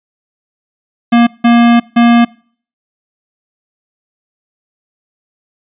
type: tone bursts at uneven times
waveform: square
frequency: 235.9 Hz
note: A#3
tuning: 21 cents sharp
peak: -5 dBFS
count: 3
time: 1.12-1.27 / 1.44-1.8 / 1.96-2.25 s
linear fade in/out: 10 ms
effects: noise-tail reverb RT60 0.5 s tail -24 dB re dry + resampled to 8000 Hz